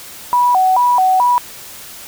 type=tone with vibrato; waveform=sine; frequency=856 Hz; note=A5; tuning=48 cents flat; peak=-9 dBFS; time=0.33-1.38 s; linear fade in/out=0 ms; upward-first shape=square; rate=2.3 Hz; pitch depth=230 cents each way; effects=white hiss -34 dBFS RMS until 2.07 s